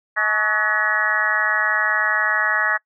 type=harmonic tone with a mistuned harmonic; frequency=212.5 Hz; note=G#3; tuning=40 cents sharp; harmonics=3 / 4 / 5 / 6 / 7 / 8 / 9; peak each=-31 / -29 / -27 / -27 / -25 / -20 / -22 dBFS; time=0.16-2.78 s; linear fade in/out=20 ms; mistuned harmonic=5; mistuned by=+89 cents; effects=noise-tail reverb RT60 0.1 s tail -26 dB re dry